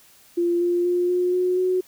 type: tone with pitch steps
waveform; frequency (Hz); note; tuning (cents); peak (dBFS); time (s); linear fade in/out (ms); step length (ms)
sine; 345.6 / 350 / 354.5 / 359 / 363.6 / 368.3; F4 / F4 / F4 / F4 / F#4 / F#4; -18 / +4 / +26 / +48 / -30 / -8; -18; 0.37-1.81; 10; 240
effects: white hiss -53 dBFS RMS until 1.87 s